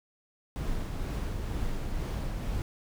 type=noise with tremolo; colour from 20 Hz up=brown; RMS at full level=-31 dBFS; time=0.56-2.62 s; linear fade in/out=0 ms; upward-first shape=triangle; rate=2.1 Hz; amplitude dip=30%; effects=none